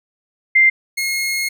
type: tone pair in turn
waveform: sine / sawtooth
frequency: 2093 / 2156 Hz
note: C7 / C#7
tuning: 0 / -49 cents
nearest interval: minor second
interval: 51 cents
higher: second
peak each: -8 / -15 dBFS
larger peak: first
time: 0.55-0.7 / 0.97-1.49 s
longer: second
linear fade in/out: 10 ms
effects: none